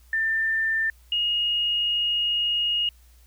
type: tone pair in turn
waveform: sine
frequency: 1789 / 2867 Hz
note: A6 / F7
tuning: +28 / +45 cents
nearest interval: minor sixth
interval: 817 cents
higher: second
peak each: -21 dBFS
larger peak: neither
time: 0.13-0.9 / 1.12-2.89 s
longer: second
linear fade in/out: 2 ms
effects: added 60 Hz sine -51 dBFS peak until 3.26 s + white hiss -61 dBFS RMS until 3.26 s